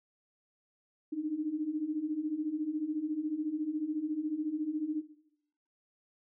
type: beating tone pair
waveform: sine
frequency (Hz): 296.5 / 310.5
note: D4 / D#4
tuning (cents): +17 / -3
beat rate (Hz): 14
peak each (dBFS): -37 / -34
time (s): 1.12-5.02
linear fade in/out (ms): 10
effects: noise-tail reverb RT60 0.9 s tail -18 dB re dry